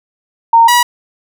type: tone pair in turn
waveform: sine / sawtooth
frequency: 920 / 967.9 Hz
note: A#5 / B5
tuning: -23 / -35 cents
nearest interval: minor second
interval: 88 cents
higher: second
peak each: -3 dBFS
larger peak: neither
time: 0.53-0.68 / 0.68-0.83 s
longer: neither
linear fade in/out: 5 ms
effects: none